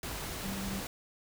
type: tone in noise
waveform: sine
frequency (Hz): 194.3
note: G3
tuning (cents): -15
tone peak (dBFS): -37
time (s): 0.44-0.81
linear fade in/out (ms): 2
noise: pink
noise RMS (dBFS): -39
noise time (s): 0.03-0.87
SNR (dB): -1
effects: none